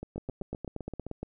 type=two click trains; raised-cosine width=2 ms; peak=-24 / -22 dBFS; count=9 / 10; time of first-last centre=0.03-1.066 / 0.18-1.23 s; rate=7.72 / 8.57 Hz; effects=none